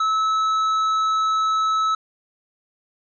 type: tone with tanh clipping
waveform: sine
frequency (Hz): 1300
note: E6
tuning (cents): -24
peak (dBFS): -19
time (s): 0-1.95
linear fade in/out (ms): 5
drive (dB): 8
effects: resampled to 16000 Hz